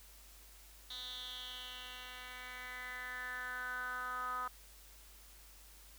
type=tone with band-pass filter sweep; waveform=10% pulse; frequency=250.9 Hz; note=B3; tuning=28 cents sharp; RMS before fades=-44 dBFS; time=0.9-4.48 s; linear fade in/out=5 ms; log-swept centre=3800 to 1200 Hz; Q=6; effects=added 50 Hz sine -59 dBFS peak until 5.98 s + white hiss -60 dBFS RMS until 5.98 s